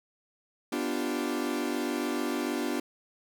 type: chord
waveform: 40% pulse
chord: G dominant seventh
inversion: first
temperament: equal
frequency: 246.9 / 293.7 / 349.2 / 392 Hz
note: B3 / D4 / F4 / G4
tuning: 0 / 0 / 0 / 0 cents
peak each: -33 / -32 / -34 / -37 dBFS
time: 0.72-2.8 s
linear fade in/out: 5 ms
effects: none